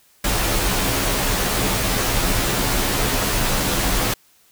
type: noise with comb filter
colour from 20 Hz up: pink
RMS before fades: -20 dBFS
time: 0.24-4.14 s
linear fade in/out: 5 ms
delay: 13 ms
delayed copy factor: -1
effects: white hiss -56 dBFS RMS until 4.51 s